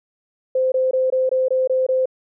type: tone bursts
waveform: sine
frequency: 518 Hz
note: C5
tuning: 17 cents flat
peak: -15 dBFS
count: 8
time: 0.55-2.057 s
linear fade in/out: 5 ms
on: 170 ms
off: 21 ms
effects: none